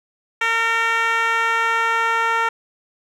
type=tone with band-pass filter sweep; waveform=10% pulse; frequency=456.8 Hz; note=A#4; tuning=35 cents flat; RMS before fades=-19 dBFS; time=0.41-2.49 s; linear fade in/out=5 ms; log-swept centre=1900 to 1200 Hz; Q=1.3; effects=none